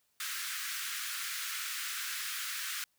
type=high-pass noise; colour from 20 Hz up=pink; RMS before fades=-38 dBFS; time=0.2-2.84 s; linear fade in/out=2 ms; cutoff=1300 Hz; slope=48 dB/octave; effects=white hiss -75 dBFS RMS until 2.98 s